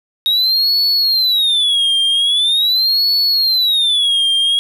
triangle tone with vibrato, 3757 Hz, A#7, 13 cents sharp, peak -10 dBFS, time 0.26-4.59 s, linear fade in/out 0 ms, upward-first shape sine, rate 0.43 Hz, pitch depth 280 cents each way, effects none

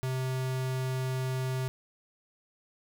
square tone, 130 Hz, C3, 11 cents flat, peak -30 dBFS, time 0.03-1.68 s, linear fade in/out 0 ms, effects none

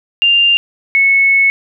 sine tone pair in turn, 2794 / 2201 Hz, F7 / C#7, 0 / -13 cents, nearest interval major third, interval 413 cents, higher first, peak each -7 dBFS, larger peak neither, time 0.22-0.57 / 0.95-1.5 s, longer second, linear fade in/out 0 ms, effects none

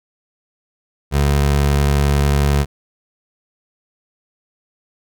25% pulse tone, 71.1 Hz, C#2, 45 cents sharp, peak -9 dBFS, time 1.11-2.66 s, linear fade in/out 50 ms, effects none

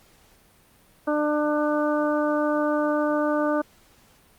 harmonic tone, 298.8 Hz, D4, 30 cents sharp, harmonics 1 / 2 / 3 / 4 / 5, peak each -24 / -24 / -32 / -30 / -33 dBFS, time 1.07-3.62 s, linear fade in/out 10 ms, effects pink hiss -57 dBFS RMS until 4.38 s + Opus 48 kbps

